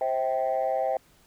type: tone cluster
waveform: sine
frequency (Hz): 527 / 647 / 780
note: C5 / E5 / G5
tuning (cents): +12 / -32 / -9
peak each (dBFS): -27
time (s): 0.01-0.97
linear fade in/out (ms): 2
effects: tanh soft clip ceiling -18 dBFS + pink hiss -60 dBFS RMS until 1.26 s